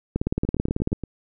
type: two click trains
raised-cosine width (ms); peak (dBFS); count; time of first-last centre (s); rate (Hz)
3; -9 / -17; 15 / 6; 0.16-0.929 / 0.45-1.037; 18.2 / 8.52
effects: none